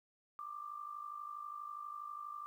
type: tone with amplitude modulation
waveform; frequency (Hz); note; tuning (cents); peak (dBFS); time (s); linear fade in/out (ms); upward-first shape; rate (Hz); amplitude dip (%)
sine; 1184; D6; +14; -40; 0.39-2.46; 0; sine; 52.3; 70
effects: 12-bit